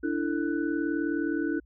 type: tone cluster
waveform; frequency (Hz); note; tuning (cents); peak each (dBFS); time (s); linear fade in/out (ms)
sine; 291.3 / 330.8 / 446.2 / 1489; D4 / E4 / A4 / F#6; -14 / +6 / +24 / +11; -29 / -29 / -37 / -37; 0.03-1.6; 10
effects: added 60 Hz sine -55 dBFS peak until 1.65 s